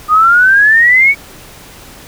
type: exponential sweep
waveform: sine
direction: up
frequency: 1217 to 2267 Hz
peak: -4 dBFS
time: 0.08-1.15 s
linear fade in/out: 50 ms
effects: pink hiss -35 dBFS RMS until 2.07 s